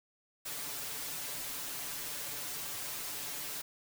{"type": "noise with comb filter", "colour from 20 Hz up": "white", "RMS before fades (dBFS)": -40, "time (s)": [0.45, 3.62], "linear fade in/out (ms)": 10, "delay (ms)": 6.9, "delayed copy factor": 0.95, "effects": []}